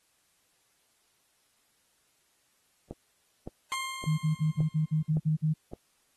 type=click train; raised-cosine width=2 ms; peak=-25 dBFS; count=6; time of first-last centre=2.91-5.735 s; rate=1.77 Hz
type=tone with exponential decay; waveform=20% pulse; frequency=1059 Hz; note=C6; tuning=21 cents sharp; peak=-25 dBFS; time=3.72-5.1 s; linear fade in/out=0 ms; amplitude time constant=300 ms
type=tone bursts; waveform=sine; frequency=155.56 Hz; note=D#3; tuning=in tune; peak=-23 dBFS; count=9; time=4.06-5.54 s; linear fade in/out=20 ms; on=120 ms; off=50 ms
effects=white hiss -70 dBFS RMS until 6.16 s + AAC 32 kbps